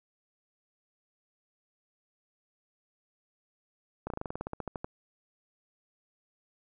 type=slowing click train; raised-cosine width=1 ms; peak=-21 dBFS; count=15; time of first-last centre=4.07-4.845 s; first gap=32 ms; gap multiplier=1.08; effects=none